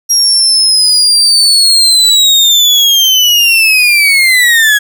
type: linear sweep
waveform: 35% pulse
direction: down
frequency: 5650 to 1651 Hz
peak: -3 dBFS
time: 0.09-4.79 s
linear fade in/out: 20 ms
effects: none